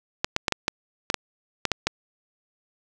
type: clicks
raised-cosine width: 0.2 ms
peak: -4 dBFS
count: 10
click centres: 0.245 / 0.364 / 0.482 / 0.523 / 0.681 / 1.101 / 1.143 / 1.653 / 1.717 / 1.87 s
effects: none